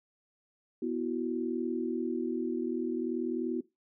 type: chord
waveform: sine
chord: B suspended fourth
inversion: none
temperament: equal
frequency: 246.9 / 329.6 / 370 Hz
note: B3 / E4 / F#4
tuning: 0 / 0 / 0 cents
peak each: -34 dBFS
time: 0.82-3.61 s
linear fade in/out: 5 ms
effects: noise-tail reverb RT60 0.2 s tail -19 dB re dry